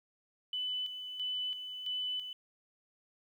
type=tone with tremolo; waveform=sine; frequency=2998 Hz; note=F#7; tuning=22 cents sharp; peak=-33 dBFS; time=0.53-2.33 s; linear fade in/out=2 ms; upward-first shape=square; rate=1.5 Hz; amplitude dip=55%; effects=11-bit